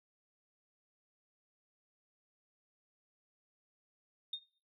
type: tone with exponential decay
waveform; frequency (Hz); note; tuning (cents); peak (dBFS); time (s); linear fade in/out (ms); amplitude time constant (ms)
sine; 3674; A#7; -26; -32; 4.33-4.43; 5; 20
effects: noise-tail reverb RT60 0.4 s tail -17 dB re dry + tanh soft clip ceiling -30 dBFS